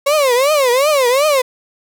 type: tone with vibrato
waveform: 35% pulse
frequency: 544 Hz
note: C#5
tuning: 33 cents flat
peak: -9 dBFS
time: 0.06-1.42 s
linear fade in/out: 10 ms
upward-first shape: triangle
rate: 2.7 Hz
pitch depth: 250 cents each way
effects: none